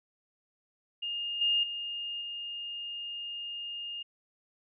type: tone with level steps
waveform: sine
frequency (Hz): 2830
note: F7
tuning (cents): +22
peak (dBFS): -32 / -24 / -34 / -36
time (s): 1.02-4.03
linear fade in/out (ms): 10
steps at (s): 1.41 / 1.63 / 2.21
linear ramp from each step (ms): 5
effects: none